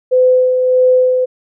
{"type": "tone with tremolo", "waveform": "sine", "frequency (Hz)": 508, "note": "B4", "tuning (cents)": 49, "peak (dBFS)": -6, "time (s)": [0.11, 1.26], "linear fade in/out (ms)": 20, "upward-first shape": "sine", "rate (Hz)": 1.6, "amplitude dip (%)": 40, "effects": []}